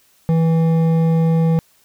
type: tone with hard clipping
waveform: sine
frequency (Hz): 163.5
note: E3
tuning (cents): -14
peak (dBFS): -14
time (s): 0.29-1.59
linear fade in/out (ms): 0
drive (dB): 9
effects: white hiss -56 dBFS RMS until 1.84 s